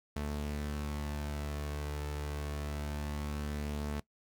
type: tone pair together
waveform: sawtooth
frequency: 73.42 / 220 Hz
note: D2 / A3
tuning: 0 / 0 cents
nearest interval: octave + perfect fifth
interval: 1900 cents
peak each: -32 / -40 dBFS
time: 0.16-4 s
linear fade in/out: 5 ms
effects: noise-tail reverb RT60 0.1 s tail -20 dB re dry